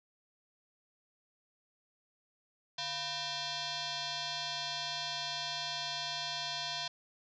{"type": "tone with frequency modulation", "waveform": "sine", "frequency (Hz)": 146.7, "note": "D3", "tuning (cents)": -2, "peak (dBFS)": -35, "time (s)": [2.78, 6.88], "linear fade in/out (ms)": 5, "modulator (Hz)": 841, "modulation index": 5.8, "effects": []}